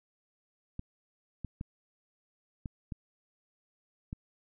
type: clicks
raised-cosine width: 5 ms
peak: -25 dBFS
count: 6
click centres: 0.794 / 1.447 / 1.611 / 2.658 / 2.922 / 4.129 s
effects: none